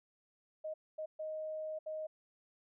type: tone bursts at uneven times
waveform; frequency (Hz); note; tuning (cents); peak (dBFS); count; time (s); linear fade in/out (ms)
sine; 624; D#5; +5; -38; 4; 0.64-0.74 / 0.98-1.06 / 1.19-1.79 / 1.86-2.07; 10
effects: none